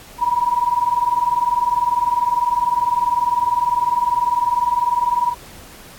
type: tone pair together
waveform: sine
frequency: 953 / 973 Hz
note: A#5 / B5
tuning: +38 / -26 cents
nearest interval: unison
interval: 36 cents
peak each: -18 dBFS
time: 0.18-5.35 s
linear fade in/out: 50 ms
effects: pink hiss -41 dBFS RMS until 5.98 s + AAC 64 kbps